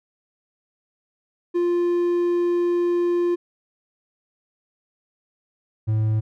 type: tone pair in turn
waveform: triangle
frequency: 349.2 / 108.92 Hz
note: F4 / A2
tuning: 0 / -17 cents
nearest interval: octave + minor sixth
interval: 2017 cents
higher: first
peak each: -16 dBFS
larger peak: neither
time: 1.54-3.36 / 5.87-6.21 s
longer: first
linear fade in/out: 20 ms
effects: none